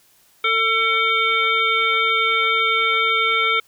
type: harmonic tone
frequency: 449 Hz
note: A4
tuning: 35 cents sharp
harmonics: 1 / 3 / 5 / 7 / 8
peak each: -27 / -20 / -19 / -27 / -25 dBFS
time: 0.44-3.6 s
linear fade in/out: 5 ms
effects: white hiss -56 dBFS RMS until 3.67 s